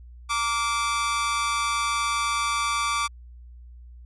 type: tone with amplitude modulation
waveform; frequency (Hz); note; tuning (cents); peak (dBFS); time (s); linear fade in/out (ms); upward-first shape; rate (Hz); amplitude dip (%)
sawtooth; 1164; D6; -16; -16; 0.29-3.08; 20; sine; 239; 70
effects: added 60 Hz sine -42 dBFS peak until 4.05 s + resampled to 24000 Hz